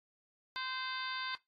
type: harmonic tone with a mistuned harmonic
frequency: 518 Hz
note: C5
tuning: 17 cents flat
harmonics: 2 / 3 / 4 / 5 / 6 / 7 / 8 / 9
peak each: -42 / -42 / -46 / -50 / -52 / -44 / -50 / -46 dBFS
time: 0.56-1.35 s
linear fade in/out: 0 ms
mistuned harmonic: 6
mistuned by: -25 cents
effects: noise-tail reverb RT60 0.2 s tail -21 dB re dry + AAC 32 kbps